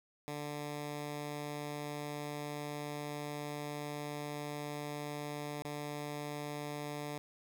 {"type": "tone with dropouts", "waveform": "10% pulse", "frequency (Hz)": 147.2, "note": "D3", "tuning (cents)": 4, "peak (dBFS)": -31, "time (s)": [0.28, 7.18], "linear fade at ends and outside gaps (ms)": 0, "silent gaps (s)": [5.621, 5.649], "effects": []}